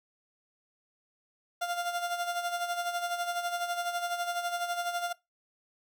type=tone with tremolo; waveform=30% pulse; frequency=698.5 Hz; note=F5; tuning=in tune; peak=-26 dBFS; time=1.61-5.13 s; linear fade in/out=10 ms; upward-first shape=sine; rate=12 Hz; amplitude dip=60%; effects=noise-tail reverb RT60 0.2 s tail -21 dB re dry